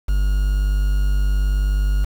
triangle tone with quantisation, 49.53 Hz, G1, 19 cents sharp, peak -13 dBFS, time 0.08-2.05 s, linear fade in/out 10 ms, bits 6, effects none

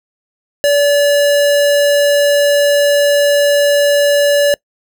square tone, 575 Hz, D5, 37 cents flat, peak -9 dBFS, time 0.64-4.54 s, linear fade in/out 0 ms, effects noise-tail reverb RT60 0.1 s tail -25 dB re dry

